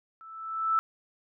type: tone with level ramp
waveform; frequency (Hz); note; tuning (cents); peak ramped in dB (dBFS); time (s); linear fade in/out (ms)
sine; 1318.5; E6; 0; -46 to -20; 0.21-0.79; 0
effects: none